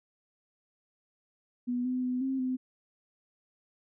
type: tone with pitch steps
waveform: sine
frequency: 245.5 / 253.4 / 251.2 / 265.7 / 256.2 Hz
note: B3 / B3 / B3 / C4 / C4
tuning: -10 / +45 / +30 / +27 / -36 cents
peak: -28 dBFS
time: 1.67-2.57 s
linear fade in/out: 20 ms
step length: 180 ms
effects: none